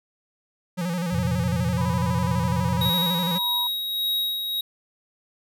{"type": "tone with vibrato", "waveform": "square", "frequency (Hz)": 174.61, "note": "F3", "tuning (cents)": 0, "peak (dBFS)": -25, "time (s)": [0.77, 3.39], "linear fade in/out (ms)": 20, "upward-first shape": "square", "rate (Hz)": 12, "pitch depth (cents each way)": 71}
{"type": "chord", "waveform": "sine", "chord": "F suspended fourth", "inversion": "none", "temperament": "equal", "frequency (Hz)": [87.31, 116.54, 130.81], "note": ["F2", "Bb2", "C3"], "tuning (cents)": [0, 0, 0], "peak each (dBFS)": -28, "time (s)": [1.12, 2.9], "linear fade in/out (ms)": 10}
{"type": "tone with pitch glide", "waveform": "sine", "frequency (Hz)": [987.8, 967.5], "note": ["B5", "B5"], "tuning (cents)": [0, -36], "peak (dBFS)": -30, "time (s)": [1.78, 3.67], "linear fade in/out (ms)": 2, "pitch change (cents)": -36, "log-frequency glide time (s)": [2.29, 2.82]}
{"type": "tone with tremolo", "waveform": "square", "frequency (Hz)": 3802, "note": "A#7", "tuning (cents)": 33, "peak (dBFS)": -22, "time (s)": [2.81, 4.61], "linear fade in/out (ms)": 5, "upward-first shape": "sine", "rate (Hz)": 1.7, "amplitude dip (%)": 45}
{"effects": []}